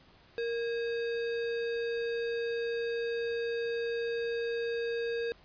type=tone with sample-and-hold; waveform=sine; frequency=466.2 Hz; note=A#4; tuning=in tune; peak=-30 dBFS; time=0.38-5.32 s; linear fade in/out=0 ms; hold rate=2100 Hz; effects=pink hiss -60 dBFS RMS until 5.44 s + resampled to 11025 Hz